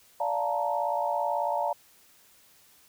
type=chord; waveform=sine; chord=Bb major seventh; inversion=first; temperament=just; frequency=582.7 / 699.2 / 874.1 / 932.3 Hz; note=D5 / F5 / A5 / Bb5; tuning=-14 / +2 / -12 / 0 cents; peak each=-31 dBFS; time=0.2-1.73 s; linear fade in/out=5 ms; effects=white hiss -59 dBFS RMS until 2.88 s